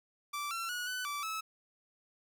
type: tone with pitch steps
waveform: sawtooth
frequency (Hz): 1167 / 1353 / 1459 / 1499 / 1161 / 1299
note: D6 / E6 / F#6 / F#6 / D6 / E6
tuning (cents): -11 / +45 / -25 / +22 / -20 / -26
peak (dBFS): -32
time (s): 0.33-1.41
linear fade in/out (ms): 10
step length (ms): 180
effects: none

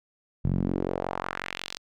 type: tone with band-pass filter sweep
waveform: sawtooth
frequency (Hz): 45.51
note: F#1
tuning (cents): -28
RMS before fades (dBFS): -30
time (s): 0.44-1.78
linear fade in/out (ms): 10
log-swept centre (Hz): 130 to 4900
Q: 1.8
effects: none

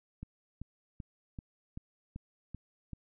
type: click train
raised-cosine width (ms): 5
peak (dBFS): -29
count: 8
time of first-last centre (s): 0.23-2.933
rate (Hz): 2.59
effects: none

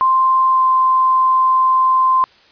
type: tone with pitch glide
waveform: sine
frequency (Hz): 1046.5 to 1040.5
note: C6 to C6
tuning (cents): 0 to -10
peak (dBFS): -10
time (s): 0.01-2.24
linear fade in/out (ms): 0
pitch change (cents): -10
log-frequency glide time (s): 0.5-0.62
effects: white hiss -49 dBFS RMS until 2.51 s + resampled to 11025 Hz

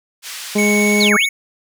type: band-pass noise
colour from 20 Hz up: pink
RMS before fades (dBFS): -30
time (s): 0.22-1.12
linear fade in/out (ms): 50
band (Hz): 2100 to 12000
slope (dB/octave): 12
type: harmonic tone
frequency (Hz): 207.7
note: G#3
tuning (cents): 0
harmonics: 1 / 2 / 3 / 4 / 5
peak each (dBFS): -15 / -18 / -25 / -31 / -33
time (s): 0.55-1.17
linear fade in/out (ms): 10
type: tone with vibrato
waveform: square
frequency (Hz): 2217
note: C#7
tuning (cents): 0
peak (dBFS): -17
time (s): 0.58-1.29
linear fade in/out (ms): 5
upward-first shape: sine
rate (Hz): 18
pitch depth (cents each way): 10
type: linear two-way sweep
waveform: sine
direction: down then up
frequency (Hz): 4648 to 1105 to 3931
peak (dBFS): -14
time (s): 1-1.26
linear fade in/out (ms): 10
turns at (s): 1.15
effects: none

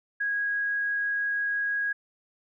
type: tone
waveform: sine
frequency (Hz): 1649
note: G#6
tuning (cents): -13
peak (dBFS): -25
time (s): 0.2-1.93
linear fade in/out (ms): 10
effects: none

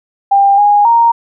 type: tone with pitch steps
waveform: sine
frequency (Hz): 796 / 823 / 931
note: G5 / G#5 / A#5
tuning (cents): +26 / -16 / -2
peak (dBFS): -5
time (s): 0.31-1.12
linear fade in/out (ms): 10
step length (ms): 270
effects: none

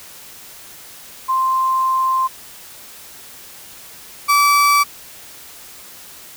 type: tone pair in turn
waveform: sine / 35% pulse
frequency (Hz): 1046.5 / 1154.5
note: C6 / D6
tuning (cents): 0 / -30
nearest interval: major second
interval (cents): 170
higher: second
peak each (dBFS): -14 / -9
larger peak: second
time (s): 1.28-2.28 / 4.28-4.84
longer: first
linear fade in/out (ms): 20
effects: white hiss -39 dBFS RMS until 6.36 s

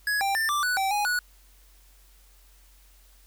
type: tone with pitch steps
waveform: square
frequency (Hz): 1675 / 788 / 1787 / 1175 / 1482 / 774 / 828 / 1467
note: G#6 / G5 / A6 / D6 / F#6 / G5 / G#5 / F#6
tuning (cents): +14 / +9 / +26 / +1 / +2 / -22 / -5 / -15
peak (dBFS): -24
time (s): 0.07-1.19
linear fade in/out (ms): 2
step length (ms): 140
effects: added 46 Hz sine -54 dBFS peak until 3.26 s + white hiss -60 dBFS RMS until 3.26 s

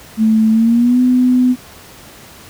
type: tone with pitch glide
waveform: sine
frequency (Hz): 220 to 251.3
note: A3 to B3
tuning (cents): 0 to +30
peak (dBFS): -8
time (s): 0.17-1.56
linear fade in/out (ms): 50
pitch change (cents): +230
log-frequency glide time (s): 0.51-1
effects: pink hiss -38 dBFS RMS until 2.49 s + high-pass 60 Hz 12 dB/octave

